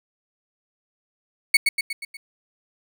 35% pulse tone with echo, 2217 Hz, C#7, in tune, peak -9 dBFS, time 1.54-1.57 s, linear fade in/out 5 ms, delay 120 ms, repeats 5, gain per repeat -5 dB, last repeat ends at 2.17 s, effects none

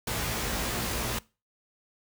pink noise with comb filter, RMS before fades -31 dBFS, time 0.07-1.19 s, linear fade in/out 5 ms, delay 17 ms, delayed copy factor +0.85, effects noise-tail reverb RT60 0.3 s tail -22 dB re dry

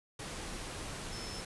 sine tone in noise, 5274 Hz, E8, in tune, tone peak -46 dBFS, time 1.12-1.41 s, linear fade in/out 5 ms, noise pink, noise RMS -42 dBFS, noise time 0.19-1.45 s, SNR -7 dB, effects resampled to 24000 Hz

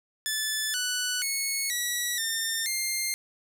10% pulse tone with pitch steps, 1742 / 1485 / 2196 / 1936 / 1808 / 2110 Hz, A6 / F#6 / C#7 / B6 / A6 / C7, -18 / +6 / -17 / -35 / +47 / +14 cents, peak -18 dBFS, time 0.26-3.14 s, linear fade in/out 0 ms, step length 480 ms, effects none

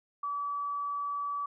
sine tone, 1148 Hz, D6, 40 cents flat, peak -31 dBFS, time 0.23-1.46 s, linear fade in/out 5 ms, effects none

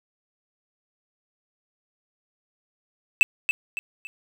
triangle tone with echo, 2637 Hz, E7, in tune, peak -9 dBFS, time 3.21-3.23 s, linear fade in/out 0 ms, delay 280 ms, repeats 3, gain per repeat -8 dB, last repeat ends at 4.07 s, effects none

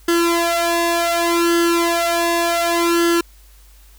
sawtooth tone with flanger, 340 Hz, F4, 46 cents flat, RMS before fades -17 dBFS, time 0.08-3.21 s, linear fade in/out 5 ms, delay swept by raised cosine 0.63 to 1.83 ms, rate 0.67 Hz, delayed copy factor +0.9, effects added 50 Hz sine -44 dBFS peak until 3.98 s + white hiss -52 dBFS RMS until 3.98 s

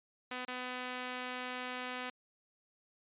5% pulse tone with dropouts, 251.2 Hz, B3, 30 cents sharp, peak -27 dBFS, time 0.31-2.1 s, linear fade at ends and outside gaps 5 ms, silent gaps 0.451-0.48 s, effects resampled to 8000 Hz

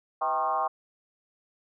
sine tone with frequency modulation, 932.3 Hz, A#5, in tune, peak -24 dBFS, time 0.21-0.68 s, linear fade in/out 10 ms, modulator 145 Hz, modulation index 1.9, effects none

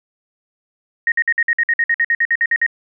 sine tone bursts, 1864.7 Hz, A#6, in tune, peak -12 dBFS, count 16, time 1.07-2.664 s, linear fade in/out 2 ms, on 49 ms, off 54 ms, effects none

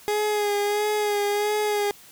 30% pulse tone with vibrato, 415.3 Hz, G#4, in tune, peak -19 dBFS, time 0.08-1.91 s, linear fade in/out 0 ms, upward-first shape sine, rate 1.5 Hz, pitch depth 30 cents each way, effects white hiss -49 dBFS RMS until 2.11 s

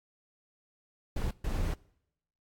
brown noise bursts at uneven times, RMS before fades -31 dBFS, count 2, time 1.16-1.31 / 1.44-1.74 s, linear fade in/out 5 ms, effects noise-tail reverb RT60 0.8 s tail -23 dB re dry + AAC 64 kbps

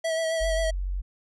square tone with vibrato, 649 Hz, E5, 27 cents flat, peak -25 dBFS, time 0.04-0.71 s, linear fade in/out 10 ms, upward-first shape sine, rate 7.5 Hz, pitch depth 24 cents each way
sine tone, 46.25 Hz, F#1, in tune, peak -26 dBFS, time 0.4-1.02 s, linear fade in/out 20 ms
effects resampled to 24000 Hz

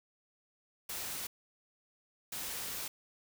white noise bursts at uneven times, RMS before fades -40 dBFS, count 2, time 0.89-1.27 / 2.32-2.88 s, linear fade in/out 5 ms, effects none

